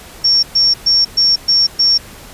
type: tone bursts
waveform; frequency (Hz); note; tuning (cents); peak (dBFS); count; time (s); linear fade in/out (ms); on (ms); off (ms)
sine; 5490; F8; -31; -8; 6; 0.24-1.98; 10; 190; 120
effects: pink hiss -36 dBFS RMS until 2.33 s + resampled to 32000 Hz